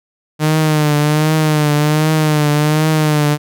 sawtooth tone with vibrato, 152.3 Hz, D#3, 37 cents flat, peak -7 dBFS, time 0.39-3.38 s, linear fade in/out 50 ms, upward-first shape triangle, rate 1.3 Hz, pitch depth 60 cents each way, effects none

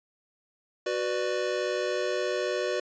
square chord, B minor, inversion second, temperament just, 370.4 / 493.9 / 592.7 Hz, F#4 / B4 / D5, +2 / 0 / +16 cents, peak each -32 dBFS, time 0.86-2.8 s, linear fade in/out 5 ms, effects resampled to 16000 Hz

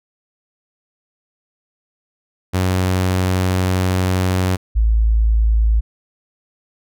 sawtooth / sine tone pair in turn, 92.5 / 54.88 Hz, F#2 / A1, 0 / -4 cents, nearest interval major sixth, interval 904 cents, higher first, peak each -11 dBFS, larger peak neither, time 2.53-4.57 / 4.75-5.81 s, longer first, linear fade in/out 20 ms, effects none

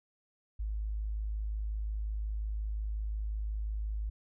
sine tone, 52.8 Hz, G#1, 29 cents sharp, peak -32 dBFS, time 0.59-4.1 s, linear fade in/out 10 ms, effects none

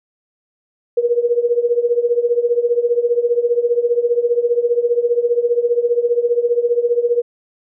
sine tone with tremolo, 477.6 Hz, A#4, 42 cents sharp, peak -9 dBFS, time 0.97-7.22 s, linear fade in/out 5 ms, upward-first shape triangle, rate 15 Hz, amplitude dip 90%, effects none

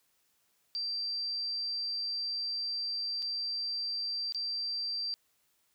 sine tone with dropouts, 4699 Hz, D8, in tune, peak -32 dBFS, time 0.75-5.14 s, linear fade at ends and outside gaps 0 ms, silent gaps 3.222-3.226 / 4.323-4.347 s, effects white hiss -73 dBFS RMS until 5.74 s

